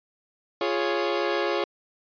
sawtooth chord, Db major, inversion first, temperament equal with one note detuned, 348 / 415.3 / 554.4 Hz, F4 / Ab4 / Db5, -6 / 0 / 0 cents, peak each -24 dBFS, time 0.61-1.64 s, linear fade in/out 2 ms, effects resampled to 11025 Hz

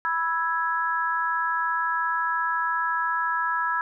sine chord, E major, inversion second, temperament equal with one note detuned, 984.3 / 1318.5 / 1661.2 Hz, B5 / E6 / G#6, -6 / 0 / 0 cents, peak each -27 dBFS, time 0.05-3.81 s, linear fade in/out 0 ms, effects none

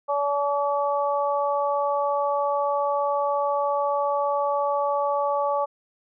harmonic tone, 285.6 Hz, D4, 48 cents flat, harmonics 2 / 3 / 4, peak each -24 / -26 / -27 dBFS, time 0.08-5.66 s, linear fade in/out 20 ms, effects none

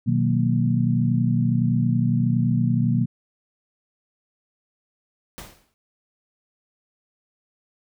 sine chord, B major seventh, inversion none, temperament equal, 123.47 / 155.56 / 185 / 233.1 Hz, B2 / D#3 / F#3 / A#3, 0 / 0 / 0 / 0 cents, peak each -21 / -25 / -25 / -23 dBFS, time 0.06-3.06 s, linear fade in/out 20 ms
pink noise with exponential decay, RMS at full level -35 dBFS, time 5.38-5.74 s, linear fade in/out 0 ms, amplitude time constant 78 ms
effects none

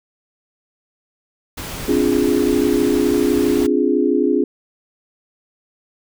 pink noise, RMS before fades -29 dBFS, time 1.57-3.67 s, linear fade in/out 10 ms
sine chord, D half-diminished seventh, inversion third, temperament equal, 261.6 / 293.7 / 349.2 / 415.3 Hz, C4 / D4 / F4 / Ab4, 0 / 0 / 0 / 0 cents, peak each -19 dBFS, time 1.88-4.44 s, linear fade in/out 5 ms
effects none

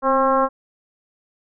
sine tone with frequency modulation, 804 Hz, G5, 44 cents sharp, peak -14 dBFS, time 0.02-0.49 s, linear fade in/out 50 ms, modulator 271 Hz, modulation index 1.8, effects none

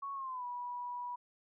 sine tone with pitch glide, 1108.7 to 976.4 Hz, C#6 to B5, 0 to -20 cents, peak -38 dBFS, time 0.02-1.16 s, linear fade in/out 10 ms, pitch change -220 cents, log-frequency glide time 0.14-0.45 s, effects none

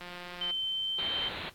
click train, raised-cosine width 0.3 ms, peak -27 dBFS, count 89, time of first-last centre 0.01-0.507 s, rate 177 Hz
sine tone with pitch glide, 3089 to 3116 Hz, G7 to G7, -26 to -11 cents, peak -30 dBFS, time 0.41-1.29 s, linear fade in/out 5 ms, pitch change +15 cents, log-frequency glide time 0.68-1.08 s
white low-pass noise, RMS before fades -40 dBFS, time 0.98-1.5 s, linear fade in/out 10 ms, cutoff 4100 Hz, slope 96 dB/octave
effects pink hiss -59 dBFS RMS until 1.54 s + AAC 64 kbps

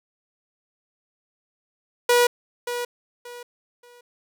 sawtooth tone with echo, 484.4 Hz, B4, 34 cents flat, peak -11 dBFS, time 2.09-2.27 s, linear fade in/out 5 ms, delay 580 ms, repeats 3, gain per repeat -11 dB, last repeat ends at 4.01 s, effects none

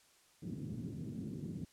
pink band-pass noise, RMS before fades -43 dBFS, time 0.42-1.65 s, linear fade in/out 5 ms, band 110 to 290 Hz, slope 24 dB/octave, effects white hiss -67 dBFS RMS until 1.72 s + low-pass 10000 Hz 12 dB/octave

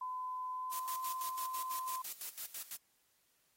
sine tone with pitch glide, 1014 to 1029.9 Hz, B5 to C6, +45 to -28 cents, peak -38 dBFS, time 0.01-2.02 s, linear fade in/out 5 ms, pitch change +27 cents, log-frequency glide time 0.53-0.92 s
blue noise with tremolo, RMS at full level -42 dBFS, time 0.71-2.77 s, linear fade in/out 20 ms, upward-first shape square, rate 6 Hz, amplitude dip 80%
effects white hiss -75 dBFS RMS until 3.56 s + AAC 48 kbps

